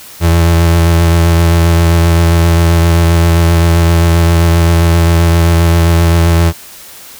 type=tone with vibrato; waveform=35% pulse; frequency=84 Hz; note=E2; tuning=33 cents sharp; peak=-4 dBFS; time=0.2-6.53 s; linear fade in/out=50 ms; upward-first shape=sine; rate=7.6 Hz; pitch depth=22 cents each way; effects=white hiss -33 dBFS RMS until 7.19 s